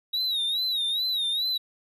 triangle tone with vibrato, 3818 Hz, A#7, 41 cents sharp, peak -23 dBFS, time 0.13-1.58 s, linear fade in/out 10 ms, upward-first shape sine, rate 2.4 Hz, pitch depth 110 cents each way, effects none

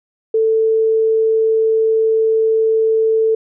sine tone, 443.6 Hz, A4, 14 cents sharp, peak -11 dBFS, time 0.34-3.35 s, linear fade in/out 5 ms, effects none

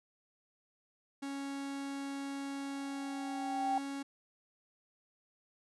45% pulse tone, 277 Hz, C#4, 1 cent flat, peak -38 dBFS, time 1.22-4.03 s, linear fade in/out 10 ms
sine tone with exponential growth, 783 Hz, G5, 2 cents flat, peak -28 dBFS, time 2.44-3.78 s, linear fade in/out 2 ms, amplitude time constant 290 ms
effects resampled to 24000 Hz

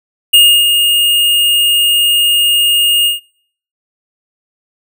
square tone with ADSR envelope, 2843 Hz, F7, 30 cents sharp, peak -3 dBFS, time 0.33-3.2 s, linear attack 11 ms, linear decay 300 ms, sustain -6 dB, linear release 140 ms, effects noise-tail reverb RT60 0.6 s tail -25 dB re dry

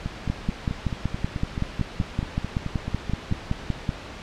two click trains, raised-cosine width 5 ms, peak -11 / -15 dBFS, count 20 / 16, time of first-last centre 0.3-3.892 / 0.06-3.314 s, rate 5.29 / 4.61 Hz, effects pink hiss -38 dBFS RMS until 4.22 s + low-pass 4000 Hz 12 dB/octave

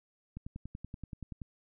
click train, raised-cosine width 5 ms, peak -29 dBFS, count 12, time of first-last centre 0.37-1.418 s, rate 10.5 Hz, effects none

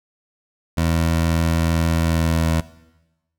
20% pulse tone with pitch glide, 82.41 to 81.32 Hz, E2 to E2, 0 to -23 cents, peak -12 dBFS, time 0.77-2.61 s, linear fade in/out 10 ms, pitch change -23 cents, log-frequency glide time 1.97-2.48 s, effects noise-tail reverb RT60 1.0 s tail -18 dB re dry

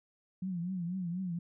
sine tone with vibrato, 179.1 Hz, F3, 44 cents sharp, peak -33 dBFS, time 0.42-1.39 s, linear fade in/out 5 ms, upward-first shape triangle, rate 4.1 Hz, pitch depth 130 cents each way, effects none

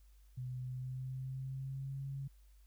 sine tone with pitch glide, 126.5 to 137.15 Hz, B2 to C#3, +42 to -18 cents, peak -39 dBFS, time 0.37-2.28 s, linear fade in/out 10 ms, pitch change +140 cents, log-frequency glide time 0.58-2.07 s, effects added 50 Hz sine -59 dBFS peak until 2.66 s + white hiss -75 dBFS RMS until 2.66 s

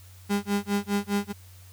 35% pulse tone with tremolo, 202.4 Hz, G#3, 44 cents flat, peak -20 dBFS, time 0.29-1.33 s, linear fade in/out 20 ms, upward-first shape sine, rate 4.9 Hz, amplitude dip 100%, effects added 92 Hz sine -47 dBFS peak until 1.72 s + white hiss -55 dBFS RMS until 1.72 s

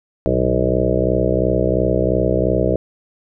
harmonic tone with a mistuned harmonic, 62.9 Hz, B1, 32 cents sharp, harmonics 1 / 2 / 3 / 5 / 6 / 7 / 8 / 9 / 10, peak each -23 / -23 / -23 / -23 / -23 / -23 / -23 / -23 / -23 dBFS, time 0.26-2.76 s, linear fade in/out 0 ms, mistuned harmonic 2, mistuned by -83 cents, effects none

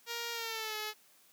5% pulse tone with pitch glide, 469 to 427.6 Hz, A#4 to A4, +11 to -49 cents, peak -25 dBFS, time 0.06-0.94 s, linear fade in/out 50 ms, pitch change -160 cents, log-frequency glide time 0.32-0.76 s, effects white hiss -64 dBFS RMS until 1.32 s + high-pass 150 Hz 12 dB/octave

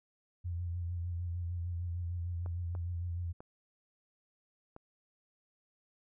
sine tone with vibrato, 86.8 Hz, F2, 10 cents flat, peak -34 dBFS, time 0.44-3.33 s, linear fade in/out 20 ms, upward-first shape triangle, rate 6.6 Hz, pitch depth 50 cents each way
clicks, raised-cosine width 1 ms, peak -34 dBFS, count 4, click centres 2.461 / 2.751 / 3.405 / 4.764 s
effects none

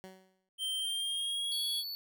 15% pulse tone with exponential decay, 188.2 Hz, F#3, 30 cents sharp, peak -38 dBFS, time 0.04-0.49 s, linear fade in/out 0 ms, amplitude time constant 97 ms
square tone with pitch glide, 3136 to 3361 Hz, G7 to G#7, 0 to +20 cents, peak -33 dBFS, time 0.58-1.84 s, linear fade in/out 50 ms, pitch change +120 cents, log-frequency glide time 0.78-1.64 s
square tone, 4457 Hz, C#8, 9 cents sharp, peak -38 dBFS, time 1.52-1.95 s, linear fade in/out 0 ms
effects none

